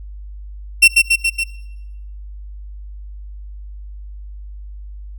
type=tone with echo; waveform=40% pulse; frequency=2715 Hz; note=F7; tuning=50 cents flat; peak=-3 dBFS; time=0.82-0.88 s; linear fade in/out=10 ms; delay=140 ms; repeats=4; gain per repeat=-3 dB; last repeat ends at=1.44 s; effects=noise-tail reverb RT60 0.9 s tail -18 dB re dry + added 50 Hz sine -30 dBFS peak until 5.18 s